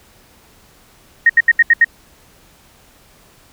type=tone bursts; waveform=sine; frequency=1864.7 Hz; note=A#6; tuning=in tune; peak=-5 dBFS; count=6; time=1.26-1.846 s; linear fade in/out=5 ms; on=36 ms; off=74 ms; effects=pink hiss -49 dBFS RMS until 3.52 s